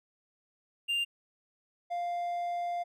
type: tone pair in turn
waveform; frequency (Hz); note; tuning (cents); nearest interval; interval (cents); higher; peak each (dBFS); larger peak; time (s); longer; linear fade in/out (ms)
triangle; 2794 / 698.5; F7 / F5; 0 / 0; 2 octaves; 2400; first; -26 / -29; first; 0.88-1.05 / 1.9-2.84; second; 20
effects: none